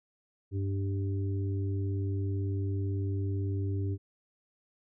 harmonic tone, 98 Hz, G2, in tune, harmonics 1 / 3 / 4, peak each -29 / -39 / -41 dBFS, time 0.51-3.98 s, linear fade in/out 50 ms, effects none

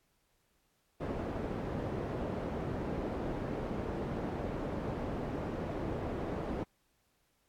white low-pass noise, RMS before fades -37 dBFS, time 1-6.64 s, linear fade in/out 10 ms, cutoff 470 Hz, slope 12 dB/octave, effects pink hiss -75 dBFS RMS until 7.48 s + AAC 64 kbps

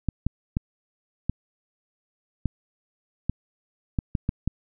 clicks, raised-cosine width 5 ms, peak -11 dBFS, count 10, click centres 0.087 / 0.266 / 0.569 / 1.296 / 2.457 / 3.296 / 3.988 / 4.152 / 4.291 / 4.476 s, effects none

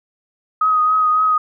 sine tone with vibrato, 1256 Hz, D#6, 16 cents sharp, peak -12 dBFS, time 0.61-1.38 s, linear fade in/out 5 ms, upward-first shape triangle, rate 3.6 Hz, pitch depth 26 cents each way, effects none

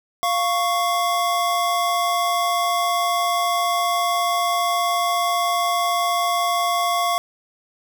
square tone pair together, 696.6 / 1108.7 Hz, F5 / C#6, -5 / 0 cents, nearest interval minor sixth, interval 805 cents, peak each -22 dBFS, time 0.23-7.18 s, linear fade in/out 0 ms, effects none

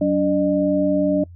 sine tone cluster, 186.6 / 288.3 / 606 Hz, F#3 / D4 / D#5, +15 / -32 / -46 cents, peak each -23 / -18 / -20 dBFS, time 0.01-1.24 s, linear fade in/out 5 ms, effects noise-tail reverb RT60 0.1 s tail -25 dB re dry + added 87 Hz sine -38 dBFS peak until 1.35 s

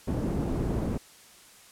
white low-pass noise, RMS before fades -29 dBFS, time 0.07-0.98 s, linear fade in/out 10 ms, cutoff 280 Hz, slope 12 dB/octave, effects white hiss -53 dBFS RMS until 1.71 s + low-pass 11000 Hz 12 dB/octave

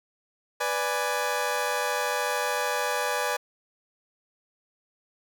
20% pulse chord, G# diminished, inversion first, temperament equal, 493.9 / 587.3 / 830.6 Hz, B4 / D5 / G#5, 0 / 0 / 0 cents, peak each -25 dBFS, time 0.6-3.37 s, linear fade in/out 10 ms, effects none

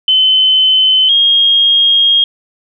sine tone pair in turn, 3051 / 3251 Hz, G7 / G#7, -48 / -38 cents, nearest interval minor second, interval 110 cents, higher second, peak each -6 dBFS, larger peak neither, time 0.08-1.09 / 1.09-2.24 s, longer second, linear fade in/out 2 ms, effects none

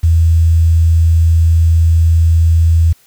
sine tone with quantisation, 82.41 Hz, E2, in tune, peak -6 dBFS, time 0.03-2.93 s, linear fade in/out 10 ms, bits 6, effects white hiss -50 dBFS RMS until 3.06 s

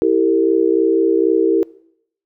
sine chord, E diminished, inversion none, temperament equal with one note detuned, 329.6 / 392 / 456 Hz, E4 / G4 / Bb4, 0 / 0 / -38 cents, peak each -16 dBFS, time 0.02-1.63 s, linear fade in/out 0 ms, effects noise-tail reverb RT60 0.7 s tail -22 dB re dry

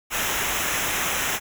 pink noise with comb filter, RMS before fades -25 dBFS, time 0.1-1.4 s, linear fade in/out 50 ms, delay 0.22 ms, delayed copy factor -0.75, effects none

